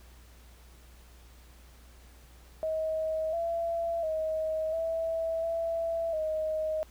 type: tone with pitch steps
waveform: sine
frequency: 634 / 673 / 632 / 655 / 664 / 626 Hz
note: D#5 / E5 / D#5 / E5 / E5 / D#5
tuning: +32 / +36 / +27 / -11 / +12 / +10 cents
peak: -28 dBFS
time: 2.63-6.83 s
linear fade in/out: 0 ms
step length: 700 ms
effects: added 60 Hz sine -52 dBFS peak until 6.9 s + pink hiss -59 dBFS RMS until 6.9 s